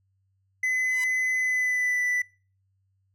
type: tone with pitch glide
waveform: triangle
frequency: 2023 to 1981.4 Hz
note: B6 to B6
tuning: +41 to +5 cents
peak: -21 dBFS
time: 0.63-2.22 s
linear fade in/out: 5 ms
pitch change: -36 cents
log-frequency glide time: 1.37-2.03 s
type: tone with exponential growth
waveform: 5% pulse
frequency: 987 Hz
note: B5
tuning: 1 cent flat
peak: -22 dBFS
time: 0.81-1.04 s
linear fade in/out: 2 ms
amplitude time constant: 48 ms
effects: noise-tail reverb RT60 0.4 s tail -23 dB re dry + added 96 Hz sine -67 dBFS peak until 3.14 s